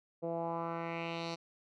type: tone with low-pass filter sweep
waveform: 10% pulse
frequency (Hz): 167.2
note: E3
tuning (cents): +25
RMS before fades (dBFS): -38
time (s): 0.22-1.36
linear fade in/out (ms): 20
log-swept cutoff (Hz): 530 to 5000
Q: 2.6
effects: none